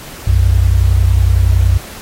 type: tone pair together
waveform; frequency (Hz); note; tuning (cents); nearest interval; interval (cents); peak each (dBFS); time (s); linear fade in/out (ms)
sine; 61.74 / 92.56; B1 / F#2; 0 / +1; perfect fifth; 701; -10; 0.27-1.78; 5
effects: pink hiss -32 dBFS RMS until 2.01 s + AAC 48 kbps